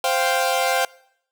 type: chord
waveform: sawtooth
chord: C suspended fourth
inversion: none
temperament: equal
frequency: 523.3 / 698.5 / 784 Hz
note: C5 / F5 / G5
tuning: 0 / 0 / 0 cents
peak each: -19 dBFS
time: 0.04-0.85 s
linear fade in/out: 2 ms
effects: noise-tail reverb RT60 0.7 s tail -23 dB re dry